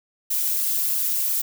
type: noise with flanger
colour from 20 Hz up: violet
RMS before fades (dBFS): -23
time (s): 0.3-1.42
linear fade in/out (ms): 10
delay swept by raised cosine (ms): 0.65 to 6.05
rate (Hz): 3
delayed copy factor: +0.65
effects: none